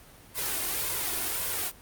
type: noise with flanger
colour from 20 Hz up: white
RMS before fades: -30 dBFS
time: 0.34-1.72 s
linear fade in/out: 50 ms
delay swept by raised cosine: 1.9 to 2.86 ms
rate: 1.8 Hz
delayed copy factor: +0.6
effects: pink hiss -52 dBFS RMS until 1.81 s + Opus 32 kbps